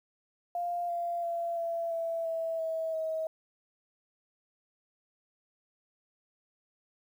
sine tone with pitch steps, 698.5 / 689.7 / 681 / 672.4 / 663.9 / 655.5 / 647.2 / 639 Hz, F5 / F5 / F5 / E5 / E5 / E5 / E5 / D#5, 0 / -22 / -44 / +34 / +12 / -10 / -32 / +46 cents, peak -30 dBFS, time 0.55-3.27 s, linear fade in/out 2 ms, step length 340 ms, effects 10-bit

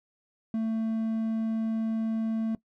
triangle tone, 223 Hz, A3, 23 cents sharp, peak -24 dBFS, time 0.54-2.55 s, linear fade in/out 2 ms, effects noise-tail reverb RT60 0.1 s tail -19 dB re dry

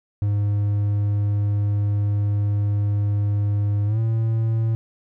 triangle tone with pitch glide, 102.6 to 112.53 Hz, G#2 to A2, -21 to +39 cents, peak -16 dBFS, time 0.22-4.75 s, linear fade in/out 0 ms, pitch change +160 cents, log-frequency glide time 3.86-3.99 s, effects none

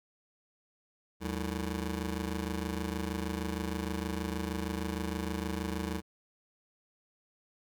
20% pulse ring-modulated tone, 130.81 Hz, C3, in tune, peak -25 dBFS, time 1.2-6.02 s, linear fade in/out 50 ms, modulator 52.2 Hz, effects none

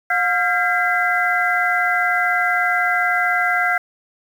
sine tone cluster, 717 / 1381 / 1604 / 2029 Hz, F5 / F6 / G6 / B6, +45 / -20 / +39 / +46 cents, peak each -21 dBFS, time 0.1-3.78 s, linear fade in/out 5 ms, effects 7-bit

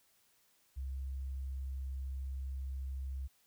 sine tone, 66.6 Hz, C2, 31 cents sharp, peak -37 dBFS, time 0.76-3.28 s, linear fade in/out 20 ms, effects white hiss -71 dBFS RMS until 3.46 s

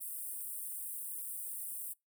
pink high-pass noise, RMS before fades -42 dBFS, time 0-1.94 s, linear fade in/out 20 ms, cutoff 8400 Hz, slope 96 dB/octave, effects noise-tail reverb RT60 0.2 s tail -25 dB re dry

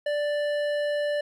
triangle tone with hard clipping, 587.3 Hz, D5, in tune, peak -26 dBFS, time 0.06-1.21 s, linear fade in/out 5 ms, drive 15 dB, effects none

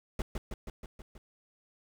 brown noise with echo, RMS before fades -32 dBFS, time 0.19-0.22 s, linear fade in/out 2 ms, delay 160 ms, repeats 6, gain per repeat -3 dB, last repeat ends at 1.18 s, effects none

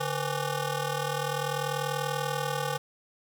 15% pulse ring-modulated tone, 329.6 Hz, E4, in tune, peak -19 dBFS, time 0-2.78 s, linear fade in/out 10 ms, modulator 185 Hz, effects none

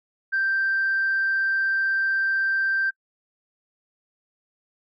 sine tone, 1569 Hz, G6, 1 cent sharp, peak -19 dBFS, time 0.32-2.91 s, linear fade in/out 20 ms, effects noise-tail reverb RT60 0.1 s tail -26 dB re dry + tanh soft clip ceiling -16 dBFS

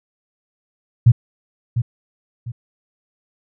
sine tone with echo, 118.3 Hz, A#2, 26 cents sharp, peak -5 dBFS, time 1.06-1.12 s, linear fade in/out 10 ms, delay 700 ms, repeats 2, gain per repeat -10 dB, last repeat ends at 2.52 s, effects none

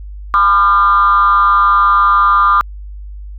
sine tone with frequency modulation, 1200 Hz, D6, 37 cents sharp, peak -6 dBFS, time 0.34-2.61 s, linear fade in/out 0 ms, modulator 186 Hz, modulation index 0.75, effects tanh soft clip ceiling -2 dBFS + added 50 Hz sine -26 dBFS peak until 3.38 s

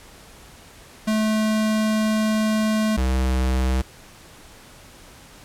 square tone pair in turn, 216.6 / 64.4 Hz, A3 / C2, -27 / -27 cents, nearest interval octave + major sixth, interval 2100 cents, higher first, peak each -19 dBFS, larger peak neither, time 1.07-2.97 / 2.97-3.82 s, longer first, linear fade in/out 10 ms, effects pink hiss -46 dBFS RMS until 5.44 s + low-pass 12000 Hz 12 dB/octave

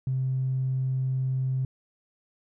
triangle tone with tanh clipping, 130.81 Hz, C3, in tune, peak -24 dBFS, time 0.07-1.65 s, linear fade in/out 2 ms, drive 4 dB, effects none

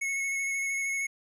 square tone with vibrato, 2192 Hz, C#7, 20 cents flat, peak -29 dBFS, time 0.01-1.07 s, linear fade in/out 10 ms, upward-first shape square, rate 13 Hz, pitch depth 13 cents each way, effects low-pass 12000 Hz 12 dB/octave

